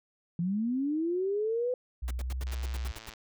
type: linear sweep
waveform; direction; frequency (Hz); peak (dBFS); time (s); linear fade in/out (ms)
sine; up; 164.81 to 507; -27; 0.39-1.74; 2
type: tone with pitch glide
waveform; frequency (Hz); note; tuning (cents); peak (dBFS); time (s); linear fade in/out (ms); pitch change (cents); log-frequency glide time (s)
sine; 61.74 to 64.88; B1 to C2; 0 to -14; -31; 2.02-2.92; 10; +86; 2.15-2.43
type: noise bursts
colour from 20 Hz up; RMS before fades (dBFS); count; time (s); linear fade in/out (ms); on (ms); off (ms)
pink; -42; 10; 2.08-3.096; 0; 26; 84
type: click train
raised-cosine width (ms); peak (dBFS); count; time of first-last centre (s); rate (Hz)
0.2; -29; 75; 2.47-3.137; 111
effects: none

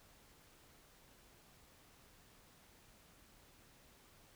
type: silence
effects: pink hiss -65 dBFS RMS until 4.35 s

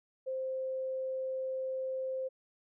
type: tone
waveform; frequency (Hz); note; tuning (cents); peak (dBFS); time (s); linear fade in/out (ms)
sine; 523.3; C5; 0; -33; 0.26-2.29; 20
effects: none

